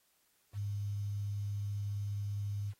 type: tone with quantisation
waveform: sine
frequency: 101.7 Hz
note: G#2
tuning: 36 cents flat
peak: -34 dBFS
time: 0.53-2.74 s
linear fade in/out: 50 ms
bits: 10
effects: white hiss -73 dBFS RMS until 2.79 s + AAC 48 kbps